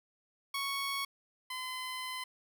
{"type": "tone pair in turn", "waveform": "15% pulse", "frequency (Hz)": [1108.7, 1022.5], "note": ["C#6", "C6"], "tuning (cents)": [0, -40], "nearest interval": "minor second", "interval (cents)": 140, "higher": "first", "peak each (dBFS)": [-27, -31], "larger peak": "first", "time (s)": [[0.54, 1.05], [1.5, 2.24]], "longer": "second", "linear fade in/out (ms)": 5, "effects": []}